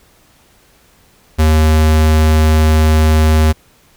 square tone, 78.1 Hz, D#2, 7 cents sharp, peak -8 dBFS, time 1.38-3.53 s, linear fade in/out 20 ms, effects pink hiss -50 dBFS RMS until 3.96 s

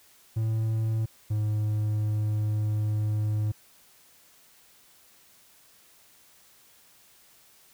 triangle tone pair in turn, 111 / 106.45 Hz, A2 / G#2, +16 / +43 cents, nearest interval minor second, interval 73 cents, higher first, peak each -22 dBFS, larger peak neither, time 0.36-1.06 / 1.3-3.52 s, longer second, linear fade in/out 10 ms, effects white hiss -58 dBFS RMS until 7.73 s

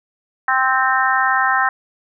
harmonic tone, 261.3 Hz, C4, 2 cents flat, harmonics 3 / 4 / 5 / 6 / 7, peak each -20 / -20 / -20 / -20 / -20 dBFS, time 0.48-1.69 s, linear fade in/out 2 ms, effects none

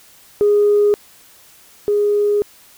sine tone pair in turn, 412.9 / 412.9 Hz, G#4 / G#4, -10 / -10 cents, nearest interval unison, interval 0 cents, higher neither, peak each -9 / -12 dBFS, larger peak first, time 0.41-0.94 / 1.88-2.42 s, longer second, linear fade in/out 0 ms, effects tanh soft clip ceiling -6 dBFS + white hiss -47 dBFS RMS until 2.77 s

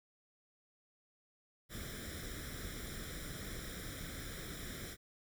pink noise with comb filter, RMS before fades -45 dBFS, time 1.69-4.97 s, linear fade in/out 50 ms, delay 0.55 ms, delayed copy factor +0.8, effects none

